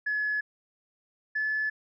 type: tone pair in turn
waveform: sine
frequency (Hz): 1703 / 1727.8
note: G#6 / A6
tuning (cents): +43 / -32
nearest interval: unison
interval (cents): 25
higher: second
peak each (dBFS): -25 / -25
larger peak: neither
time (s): 0.06-0.41 / 1.35-1.7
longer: neither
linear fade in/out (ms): 10
effects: tanh soft clip ceiling -21 dBFS